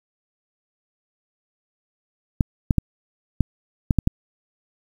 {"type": "clicks", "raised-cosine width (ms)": 5, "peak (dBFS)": -4, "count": 7, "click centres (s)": [2.408, 2.708, 2.783, 3.407, 3.908, 3.987, 4.074], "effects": ["7-bit"]}